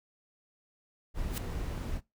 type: noise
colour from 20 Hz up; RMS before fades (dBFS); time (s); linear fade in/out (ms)
brown; -35; 1.14-2.01; 50
type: noise with exponential growth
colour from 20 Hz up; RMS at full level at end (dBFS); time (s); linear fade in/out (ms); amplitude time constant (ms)
white; -34; 1.27-1.38; 2; 22
effects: noise-tail reverb RT60 0.2 s tail -21 dB re dry